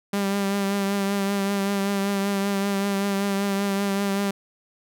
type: tone with vibrato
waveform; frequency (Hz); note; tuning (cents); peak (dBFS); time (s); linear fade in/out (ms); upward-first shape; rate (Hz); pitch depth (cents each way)
sawtooth; 198.6; G3; +23; -18; 0.13-4.31; 5; triangle; 5.2; 32
effects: none